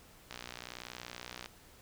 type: click train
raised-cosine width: 0.2 ms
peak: -25 dBFS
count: 71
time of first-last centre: 0.31-1.459 s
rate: 60.9 Hz
effects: pink hiss -59 dBFS RMS until 1.81 s